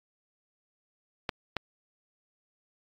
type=clicks; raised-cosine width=0.3 ms; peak=-13 dBFS; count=2; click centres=1.292 / 1.567 s; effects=AAC 64 kbps